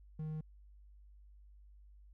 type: tone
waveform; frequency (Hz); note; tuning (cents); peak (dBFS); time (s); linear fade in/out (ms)
triangle; 155.56; D#3; 0; -36; 0.19-0.41; 5
effects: added 50 Hz sine -56 dBFS peak until 2.13 s